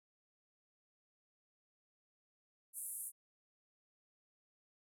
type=band-pass noise; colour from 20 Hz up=white; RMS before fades=-45 dBFS; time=2.73-3.12 s; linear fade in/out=50 ms; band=8900 to 12000 Hz; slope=48 dB/octave; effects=none